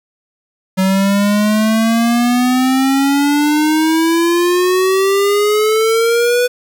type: exponential sweep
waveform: square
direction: up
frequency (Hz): 187.5 to 495.2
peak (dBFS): -11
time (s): 0.77-6.48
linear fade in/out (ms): 20
effects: 7-bit